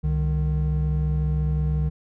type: tone pair together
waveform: triangle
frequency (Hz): 67 / 152.69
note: C2 / D#3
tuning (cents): +42 / -32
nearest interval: octave + major second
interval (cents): 1426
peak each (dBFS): -21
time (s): 0.03-1.9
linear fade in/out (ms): 20
effects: none